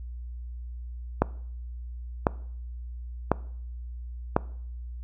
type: click train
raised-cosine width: 1 ms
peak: -5 dBFS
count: 4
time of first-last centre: 1.22-4.365 s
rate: 0.954 Hz
effects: noise-tail reverb RT60 0.6 s tail -21 dB re dry + added 60 Hz sine -35 dBFS peak until 5.03 s